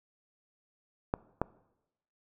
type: clicks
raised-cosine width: 1 ms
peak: -14 dBFS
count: 2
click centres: 1.139 / 1.416 s
effects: noise-tail reverb RT60 0.9 s tail -21 dB re dry